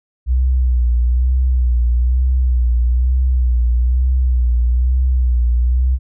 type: tone with vibrato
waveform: sine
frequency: 61.74 Hz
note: B1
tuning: in tune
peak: -11 dBFS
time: 0.26-5.99 s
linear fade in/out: 50 ms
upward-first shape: sine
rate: 1.1 Hz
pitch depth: 63 cents each way
effects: none